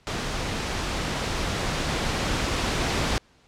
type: noise with level ramp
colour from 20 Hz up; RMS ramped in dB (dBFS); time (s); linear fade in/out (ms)
pink; -29 to -24; 0.07-3.18; 0
effects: pink hiss -59 dBFS RMS until 3.47 s + low-pass 6000 Hz 12 dB/octave